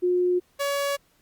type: tone pair in turn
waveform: sine / sawtooth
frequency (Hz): 358.9 / 564.2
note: F4 / C#5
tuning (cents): +47 / +30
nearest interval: minor sixth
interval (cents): 783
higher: second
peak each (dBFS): -19 / -20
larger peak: first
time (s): 0.02-0.4 / 0.59-0.97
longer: neither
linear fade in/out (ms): 20
effects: pink hiss -64 dBFS RMS until 1.21 s + Opus 32 kbps